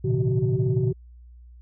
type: tone cluster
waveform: sine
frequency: 108.6 / 120.8 / 138.5 / 167.3 / 377.4 Hz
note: A2 / B2 / C#3 / E3 / F#4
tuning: -22 / -38 / -1 / +26 / +34 cents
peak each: -28 / -23 / -24 / -29 / -26 dBFS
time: 0.04-0.93 s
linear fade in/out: 10 ms
effects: tanh soft clip ceiling -12 dBFS + added 60 Hz sine -44 dBFS peak until 1.61 s